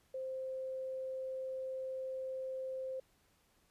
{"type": "tone", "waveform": "sine", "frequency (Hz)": 523.3, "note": "C5", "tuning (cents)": 0, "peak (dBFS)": -38, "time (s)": [0.14, 3], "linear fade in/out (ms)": 5, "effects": ["pink hiss -72 dBFS RMS until 3.7 s", "resampled to 32000 Hz"]}